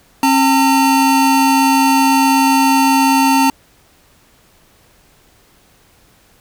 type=tone pair together; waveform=square; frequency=269.2 / 906.2 Hz; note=C4 / A#5; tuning=+49 / -49 cents; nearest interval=octave + major sixth; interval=2102 cents; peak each=-13 dBFS; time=0.23-3.5 s; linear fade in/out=2 ms; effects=pink hiss -51 dBFS RMS until 6.4 s